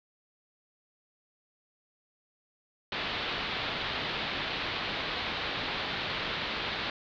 white low-pass noise, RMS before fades -34 dBFS, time 2.92-6.9 s, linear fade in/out 2 ms, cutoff 4100 Hz, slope 48 dB/octave, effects none

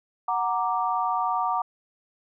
sine chord, Gb augmented, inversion none, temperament equal, 740 / 932.3 / 1174.7 Hz, Gb5 / Bb5 / D6, 0 / 0 / 0 cents, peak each -27 dBFS, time 0.28-1.62 s, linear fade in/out 5 ms, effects none

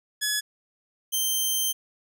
10% pulse tone pair in turn, 1696 / 3130 Hz, G#6 / G7, +36 / -3 cents, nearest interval major seventh, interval 1061 cents, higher second, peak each -15 dBFS, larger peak neither, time 0.21-0.41 / 1.12-1.73 s, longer second, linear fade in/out 20 ms, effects none

